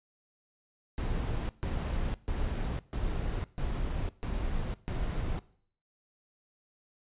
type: noise bursts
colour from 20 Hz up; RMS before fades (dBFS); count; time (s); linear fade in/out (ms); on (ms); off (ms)
brown; -32; 7; 0.98-5.39; 0; 510; 140
effects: noise-tail reverb RT60 0.6 s tail -20 dB re dry + resampled to 8000 Hz